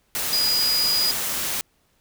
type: tone in noise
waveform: sine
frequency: 4915 Hz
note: D#8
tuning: 22 cents flat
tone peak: -19 dBFS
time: 0.33-1.11 s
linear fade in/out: 0 ms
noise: white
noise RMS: -26 dBFS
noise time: 0.15-1.61 s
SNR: +4 dB
effects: pink hiss -65 dBFS RMS until 2 s